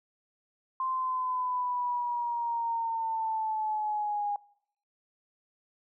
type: linear sweep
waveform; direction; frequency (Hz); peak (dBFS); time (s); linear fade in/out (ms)
sine; down; 1046.5 to 817; -28; 0.8-4.36; 2
effects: noise-tail reverb RT60 0.7 s tail -24 dB re dry